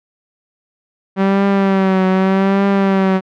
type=tone with vibrato; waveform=sawtooth; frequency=192.7 Hz; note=G3; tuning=29 cents flat; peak=-7 dBFS; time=1.16-3.21 s; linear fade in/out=50 ms; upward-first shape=triangle; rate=0.83 Hz; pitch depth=54 cents each way; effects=low-pass 2000 Hz 12 dB/octave